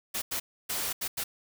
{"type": "noise bursts at uneven times", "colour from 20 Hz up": "white", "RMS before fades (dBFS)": -32, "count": 5, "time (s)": [[0.14, 0.22], [0.31, 0.4], [0.69, 0.93], [1.01, 1.08], [1.17, 1.24]], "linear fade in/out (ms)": 10, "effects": []}